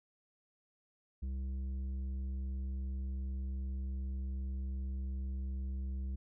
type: tone with tanh clipping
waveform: sine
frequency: 65.9 Hz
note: C2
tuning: 13 cents sharp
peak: -37 dBFS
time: 1.22-6.16 s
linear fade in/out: 10 ms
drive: 8 dB
effects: none